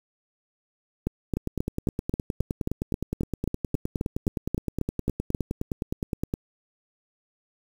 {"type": "two click trains", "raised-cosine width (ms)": 3, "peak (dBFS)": [-14, -12], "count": [49, 17], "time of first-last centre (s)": [[1.37, 6.339], [1.07, 5.348]], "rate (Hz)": [9.66, 3.74], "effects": ["7-bit"]}